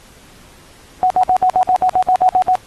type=tone bursts; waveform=sine; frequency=740 Hz; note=F#5; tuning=in tune; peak=-9 dBFS; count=12; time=1.03-2.554 s; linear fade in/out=0 ms; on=72 ms; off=60 ms; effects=pink hiss -45 dBFS RMS until 2.66 s + AAC 32 kbps